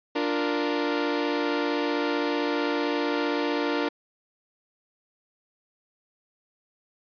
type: chord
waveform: sawtooth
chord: Bb major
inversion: first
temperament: equal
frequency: 293.7 / 349.2 / 466.2 Hz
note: D4 / F4 / Bb4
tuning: 0 / 0 / 0 cents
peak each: -23 / -27 / -25 dBFS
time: 0.15-3.89 s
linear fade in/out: 10 ms
effects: resampled to 11025 Hz